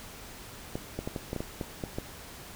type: clicks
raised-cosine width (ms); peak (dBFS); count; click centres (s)
2; -19; 10; 0.755 / 0.99 / 1.075 / 1.162 / 1.331 / 1.363 / 1.405 / 1.612 / 1.838 / 1.985
effects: pink hiss -46 dBFS RMS until 2.55 s